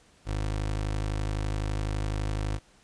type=tone; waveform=25% pulse; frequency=51.91 Hz; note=G#1; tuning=in tune; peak=-24 dBFS; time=0.25-2.6 s; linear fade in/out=50 ms; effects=pink hiss -60 dBFS RMS until 2.83 s + resampled to 22050 Hz